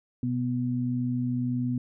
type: tone pair together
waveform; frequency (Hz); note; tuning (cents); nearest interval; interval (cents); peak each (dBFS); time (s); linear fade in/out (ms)
sine; 125.25 / 246.9; B2 / B3; +25 / 0; octave; 1175; -29 / -27; 0.23-1.78; 2
effects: none